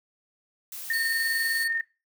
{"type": "noise", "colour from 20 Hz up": "blue", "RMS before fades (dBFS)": -38, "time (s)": [0.72, 1.64], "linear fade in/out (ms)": 2}
{"type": "tone with tremolo", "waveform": "sine", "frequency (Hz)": 1827, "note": "A#6", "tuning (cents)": -35, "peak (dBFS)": -23, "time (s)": [0.9, 1.81], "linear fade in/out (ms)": 2, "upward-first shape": "square", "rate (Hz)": 20, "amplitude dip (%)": 30}
{"type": "tone", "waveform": "sawtooth", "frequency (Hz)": 4435, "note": "C#8", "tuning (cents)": 0, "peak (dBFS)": -28, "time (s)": [0.93, 1.68], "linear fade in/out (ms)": 5}
{"effects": ["noise-tail reverb RT60 0.3 s tail -21 dB re dry"]}